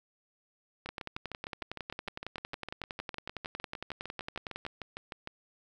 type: two click trains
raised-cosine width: 0.3 ms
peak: -23 / -21 dBFS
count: 30 / 42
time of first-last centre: 0.86-5.274 / 0.89-4.651 s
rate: 6.57 / 10.9 Hz
effects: 10-bit